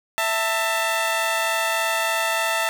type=tone pair together; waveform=15% pulse; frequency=659.3 / 893.5 Hz; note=E5 / A5; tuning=0 / +26 cents; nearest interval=perfect fourth; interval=526 cents; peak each=-17 dBFS; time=0.18-2.69 s; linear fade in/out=0 ms; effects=none